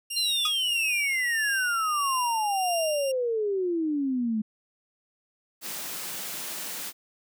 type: tone with tremolo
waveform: 15% pulse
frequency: 2794 Hz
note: F7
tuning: in tune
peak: -22 dBFS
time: 0.1-3.12 s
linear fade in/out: 10 ms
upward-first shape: sine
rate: 1.6 Hz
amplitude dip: 40%
type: exponential sweep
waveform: sine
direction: down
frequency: 4206 to 211 Hz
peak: -24 dBFS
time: 0.16-4.42 s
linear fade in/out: 10 ms
type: tone with exponential decay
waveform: sawtooth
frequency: 1244.5 Hz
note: D#6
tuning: in tune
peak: -21 dBFS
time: 0.45-0.55 s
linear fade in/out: 5 ms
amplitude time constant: 20 ms
type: high-pass noise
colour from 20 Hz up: white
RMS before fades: -35 dBFS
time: 5.61-6.93 s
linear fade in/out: 50 ms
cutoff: 130 Hz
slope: 48 dB/octave
effects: none